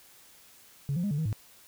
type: tone with pitch steps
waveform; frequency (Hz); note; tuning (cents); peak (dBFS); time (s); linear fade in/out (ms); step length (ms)
sine; 140.4 / 174.3 / 204.4 / 145.4 / 158.7 / 105.8; C#3 / F3 / G#3 / D3 / D#3 / G#2; +22 / -3 / -27 / -17 / +35 / +33; -25; 0.89-1.328; 0; 73
effects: tanh soft clip ceiling -24 dBFS + white hiss -56 dBFS RMS until 1.67 s